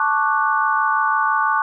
sine chord, D major seventh, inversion second, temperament equal, 880 / 1108.7 / 1174.7 / 1480 Hz, A5 / C#6 / D6 / F#6, 0 / 0 / 0 / 0 cents, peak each -21 dBFS, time 0-1.62 s, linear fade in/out 2 ms, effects none

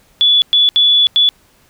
sine tone bursts at uneven times, 3434 Hz, A7, 43 cents flat, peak -7 dBFS, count 4, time 0.21-0.42 / 0.53-0.69 / 0.76-1.07 / 1.16-1.29 s, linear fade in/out 0 ms, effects pink hiss -52 dBFS RMS until 1.69 s

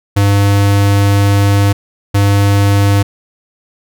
square tone pair in turn, 100.4 / 100.4 Hz, G2 / G2, +42 / +42 cents, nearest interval unison, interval 0 cents, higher neither, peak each -8 dBFS, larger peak neither, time 0.16-1.73 / 2.14-3.03 s, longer first, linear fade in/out 10 ms, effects none

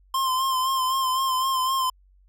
square tone with vibrato, 1047 Hz, C6, 1 cent sharp, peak -22 dBFS, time 0.14-1.9 s, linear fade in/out 5 ms, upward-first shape sine, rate 3.9 Hz, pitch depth 40 cents each way, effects added 47 Hz sine -54 dBFS peak until 2.28 s

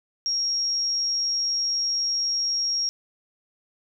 sine tone, 5588 Hz, F8, in tune, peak -22 dBFS, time 0.26-2.89 s, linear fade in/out 0 ms, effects none

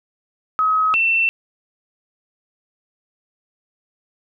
sine tone pair in turn, 1273 / 2687 Hz, D#6 / E7, +39 / +33 cents, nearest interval octave + minor second, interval 1294 cents, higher second, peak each -14 dBFS, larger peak neither, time 0.59-0.94 / 0.94-1.29 s, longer neither, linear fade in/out 0 ms, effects none

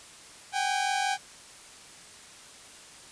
sawtooth tone pair together, 764.5 / 810 Hz, G5 / G#5, -44 / -43 cents, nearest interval minor second, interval 101 cents, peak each -25 dBFS, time 0.52-1.18 s, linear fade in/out 50 ms, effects white hiss -49 dBFS RMS until 3.11 s + resampled to 22050 Hz

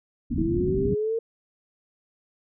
white low-pass noise, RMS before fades -27 dBFS, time 0.3-0.95 s, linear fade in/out 10 ms, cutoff 290 Hz, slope 96 dB/octave
sine linear sweep, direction up, 315.4 to 460 Hz, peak -23 dBFS, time 0.38-1.19 s, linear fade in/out 5 ms
effects none

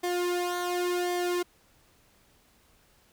sawtooth tone with flanger, 354.8 Hz, F4, 27 cents sharp, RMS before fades -29 dBFS, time 0.03-1.43 s, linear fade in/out 10 ms, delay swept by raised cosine 0.74 to 2.44 ms, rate 0.91 Hz, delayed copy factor -0.75, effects pink hiss -63 dBFS RMS until 3.12 s

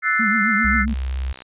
sine chord, F# half-diminished seventh, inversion third, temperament equal, 1318.5 / 1480 / 1760 / 2093 Hz, E6 / F#6 / A6 / C7, 0 / 0 / 0 / 0 cents, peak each -23 / -23 / -22 / -20 dBFS, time 0.02-0.86 s, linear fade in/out 50 ms
sine tone with vibrato, 213.7 Hz, G#3, 50 cents sharp, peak -21 dBFS, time 0.19-0.94 s, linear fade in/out 10 ms, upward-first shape triangle, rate 7.5 Hz, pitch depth 150 cents each way
sine tone, 65.41 Hz, C2, in tune, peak -21 dBFS, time 0.64-1.33 s, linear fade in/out 10 ms
click train, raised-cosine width 0.2 ms, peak -20 dBFS, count 36, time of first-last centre 0.88-1.42 s, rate 64.8 Hz
effects resampled to 8000 Hz

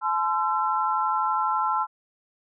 sine tone cluster, 859 / 1031 / 1344 Hz, A5 / C6 / E6, -42 / -26 / +33 cents, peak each -26 dBFS, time 0.01-1.87 s, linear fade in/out 50 ms, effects none

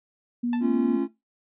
sine tone, 240.4 Hz, B3, 46 cents flat, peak -23 dBFS, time 0.43-0.97 s, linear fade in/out 10 ms
sawtooth tone with exponential decay, 881 Hz, A5, 2 cents sharp, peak -26 dBFS, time 0.53-0.68 s, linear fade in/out 2 ms, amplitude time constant 32 ms
triangle chord, A augmented, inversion none, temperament just, 220 / 275 / 343.8 Hz, A3 / C#4 / E#4, 0 / -14 / -27 cents, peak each -29 / -23 / -25 dBFS, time 0.6-1.08 s, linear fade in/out 50 ms
effects noise-tail reverb RT60 0.2 s tail -17 dB re dry + resampled to 8000 Hz

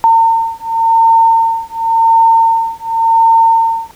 sine beating tone pair, 908 / 908.91 Hz, A#5 / A#5, -46 / -44 cents, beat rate 0.91 Hz, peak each -10 dBFS, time 0.04-3.91 s, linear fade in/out 0 ms, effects pink hiss -43 dBFS RMS until 3.95 s

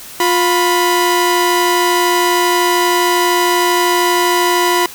sawtooth tone pair together, 353.6 / 988 Hz, F4 / B5, +22 / 0 cents, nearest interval octave + tritone, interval 1778 cents, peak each -10 dBFS, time 0.2-4.86 s, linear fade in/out 2 ms, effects white hiss -33 dBFS RMS until 4.94 s

